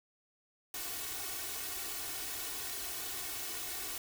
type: noise with comb filter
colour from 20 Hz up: white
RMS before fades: -40 dBFS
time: 0.74-3.98 s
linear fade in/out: 2 ms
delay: 2.7 ms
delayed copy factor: +1
effects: none